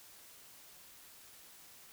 silence, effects white hiss -57 dBFS RMS until 1.92 s

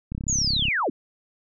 click train, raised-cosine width 5 ms, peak -18 dBFS, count 20, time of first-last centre 0.12-0.684 s, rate 33.7 Hz
sine linear sweep, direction down, 7000 to 200.8 Hz, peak -21 dBFS, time 0.28-0.9 s, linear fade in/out 5 ms
effects none

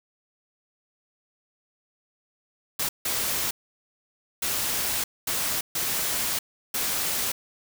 white noise bursts at uneven times, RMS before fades -27 dBFS, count 6, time 2.79-2.89 / 3.05-3.51 / 4.42-5.04 / 5.27-5.61 / 5.75-6.39 / 6.74-7.32 s, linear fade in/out 5 ms, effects none

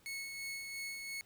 sawtooth tone with tremolo, 2197 Hz, C#7, 16 cents flat, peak -36 dBFS, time 0.06-1.21 s, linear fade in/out 0 ms, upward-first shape sine, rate 2.9 Hz, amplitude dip 35%, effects pink hiss -67 dBFS RMS until 1.25 s

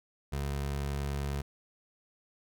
25% pulse tone, 70.3 Hz, C#2, 25 cents sharp, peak -28 dBFS, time 0.32-1.42 s, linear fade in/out 10 ms, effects none

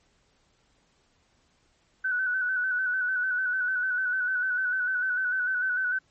sine tone with vibrato, 1500 Hz, F#6, 23 cents sharp, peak -24 dBFS, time 2.04-5.99 s, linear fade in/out 10 ms, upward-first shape square, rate 6.7 Hz, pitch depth 35 cents each way, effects pink hiss -67 dBFS RMS until 6.1 s + MP3 32 kbps

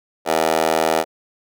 15% pulse tone with high-pass filter, 80 Hz, D#2, 49 cents sharp, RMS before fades -18 dBFS, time 0.25-1.05 s, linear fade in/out 50 ms, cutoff 540 Hz, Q 8.2, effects none

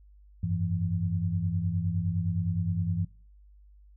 sine tone cluster, 90.7 / 100.4 / 167.7 Hz, F#2 / G2 / E3, -34 / +42 / +30 cents, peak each -31 / -30 / -30 dBFS, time 0.43-3.05 s, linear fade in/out 5 ms, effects noise-tail reverb RT60 0.4 s tail -22 dB re dry + added 50 Hz sine -52 dBFS peak until 3.96 s

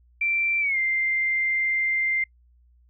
sine tone with pitch glide, 2349 to 2093 Hz, D7 to C7, 0 to 0 cents, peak -21 dBFS, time 0.21-2.24 s, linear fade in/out 5 ms, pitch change -200 cents, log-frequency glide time 0.6-0.78 s, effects noise-tail reverb RT60 0.1 s tail -26 dB re dry + added 60 Hz sine -55 dBFS peak until 2.89 s

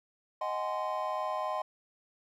triangle chord, Ab dominant seventh, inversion second, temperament just, 623 / 747.5 / 830.6 / 1038.3 Hz, Eb5 / Gb5 / Ab5 / C6, +2 / +17 / 0 / -14 cents, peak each -34 / -36 / -38 / -33 dBFS, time 0.41-1.62 s, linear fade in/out 5 ms, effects none

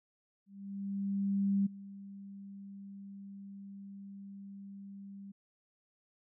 sine tone with ADSR envelope, 197.9 Hz, G3, 17 cents sharp, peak -26 dBFS, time 0.46-5.32 s, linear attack 1200 ms, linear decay 10 ms, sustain -19 dB, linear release 10 ms, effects none

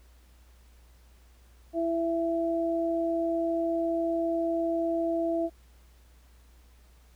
sine tone pair together, 332.3 / 667 Hz, E4 / E5, +14 / +20 cents, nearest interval octave, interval 1206 cents, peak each -28 dBFS, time 1.73-5.5 s, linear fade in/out 50 ms, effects added 60 Hz sine -54 dBFS peak until 7.15 s + pink hiss -64 dBFS RMS until 7.15 s

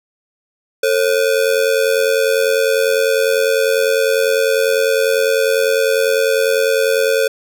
square ring-modulated tone, 493.9 Hz, B4, in tune, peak -10 dBFS, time 0.83-7.28 s, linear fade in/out 5 ms, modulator 45 Hz, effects none

